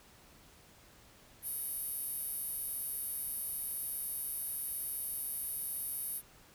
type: tone with high-pass filter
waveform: 10% pulse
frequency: 759 Hz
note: F#5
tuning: 44 cents sharp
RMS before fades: -39 dBFS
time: 1.42-6.22 s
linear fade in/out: 50 ms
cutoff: 11000 Hz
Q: 5.1
effects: pink hiss -60 dBFS RMS until 6.54 s